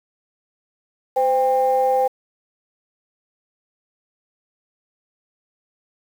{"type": "tone pair together", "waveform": "sine", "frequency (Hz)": [515, 797.3], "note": ["C5", "G5"], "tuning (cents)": [-28, 29], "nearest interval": "minor sixth", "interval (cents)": 757, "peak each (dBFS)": -17, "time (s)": [1.16, 2.08], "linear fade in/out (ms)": 10, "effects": ["tanh soft clip ceiling -8 dBFS", "7-bit"]}